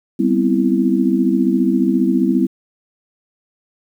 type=chord; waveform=sine; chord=C major seventh; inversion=second; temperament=equal; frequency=196 / 246.9 / 261.6 / 329.6 Hz; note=G3 / B3 / C4 / E4; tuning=0 / 0 / 0 / 0 cents; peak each=-18 dBFS; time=0.19-2.47 s; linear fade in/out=10 ms; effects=8-bit